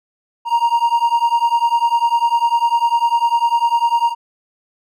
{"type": "beating tone pair", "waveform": "triangle", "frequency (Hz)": [932.3, 942.3], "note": ["A#5", "A#5"], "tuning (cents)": [0, 18], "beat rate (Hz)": 10, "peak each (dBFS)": -14, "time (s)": [0.45, 4.15], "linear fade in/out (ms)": 50, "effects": []}